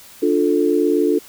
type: chord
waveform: sine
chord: D minor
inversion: none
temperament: just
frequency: 293.7 / 352.4 / 440.5 Hz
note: D4 / F4 / A4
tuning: 0 / +16 / +2 cents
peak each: -18 dBFS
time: 0.22-1.19 s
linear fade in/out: 10 ms
effects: white hiss -43 dBFS RMS until 1.28 s